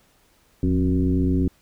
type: tone with frequency modulation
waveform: sine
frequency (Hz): 175.5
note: F3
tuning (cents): +9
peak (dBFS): -17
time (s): 0.63-1.48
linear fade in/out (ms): 2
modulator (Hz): 94.9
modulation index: 1.6
effects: pink hiss -60 dBFS RMS until 1.61 s